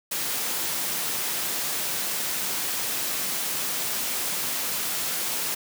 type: high-pass noise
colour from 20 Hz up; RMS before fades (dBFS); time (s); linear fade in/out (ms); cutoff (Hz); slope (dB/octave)
white; -28; 0.11-5.55; 10; 120; 24
effects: none